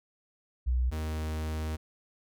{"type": "tone pair in turn", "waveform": ["sine", "45% pulse"], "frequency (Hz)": [62.1, 78.24], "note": ["B1", "D#2"], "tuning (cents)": [10, 10], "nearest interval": "major third", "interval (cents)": 400, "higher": "second", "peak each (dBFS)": [-24, -31], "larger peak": "first", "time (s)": [[0.66, 0.91], [0.91, 1.77]], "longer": "second", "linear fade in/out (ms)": 20, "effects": []}